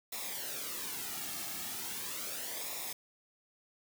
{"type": "noise with flanger", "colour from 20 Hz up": "white", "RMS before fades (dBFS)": -40, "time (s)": [0.12, 2.93], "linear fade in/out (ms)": 5, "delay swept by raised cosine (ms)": [0.65, 2.05], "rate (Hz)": 0.38, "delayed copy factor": -0.65, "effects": []}